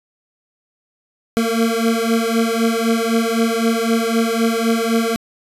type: beating tone pair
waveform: 25% pulse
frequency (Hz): 226.5 / 230.4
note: A#3 / A#3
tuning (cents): -50 / -20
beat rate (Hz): 3.9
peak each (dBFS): -14 / -15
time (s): 1.37-5.16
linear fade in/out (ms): 0
effects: resampled to 32000 Hz